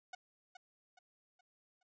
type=tone with echo; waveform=sawtooth; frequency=734 Hz; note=F#5; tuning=14 cents flat; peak=-40 dBFS; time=0.13-0.15 s; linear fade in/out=5 ms; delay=420 ms; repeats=4; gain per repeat=-8 dB; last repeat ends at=1.83 s; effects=resampled to 16000 Hz